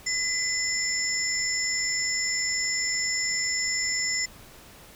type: tone cluster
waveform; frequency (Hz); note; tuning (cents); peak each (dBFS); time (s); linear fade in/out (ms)
sine; 2018 / 5290 / 7130; B6 / E8 / A8; +37 / +5 / +22; -29; 0.06-4.26; 10
effects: pink hiss -49 dBFS RMS until 4.95 s